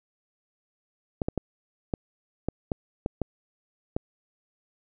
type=clicks; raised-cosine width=2 ms; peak=-13 dBFS; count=9; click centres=1.218 / 1.285 / 1.377 / 1.938 / 2.486 / 2.718 / 3.061 / 3.217 / 3.965 s; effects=none